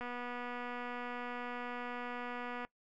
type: click train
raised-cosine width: 0.5 ms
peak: -28 dBFS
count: 645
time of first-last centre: 0.01-2.649 s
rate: 244 Hz
effects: noise-tail reverb RT60 0.1 s tail -21 dB re dry